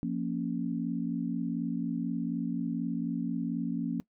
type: chord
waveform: sine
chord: Bb minor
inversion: second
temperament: equal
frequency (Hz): 174.61 / 233.1 / 277.2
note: F3 / Bb3 / Db4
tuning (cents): 0 / 0 / 0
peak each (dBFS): -34 / -33 / -34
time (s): 0.03-4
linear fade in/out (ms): 0
effects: noise-tail reverb RT60 0.1 s tail -21 dB re dry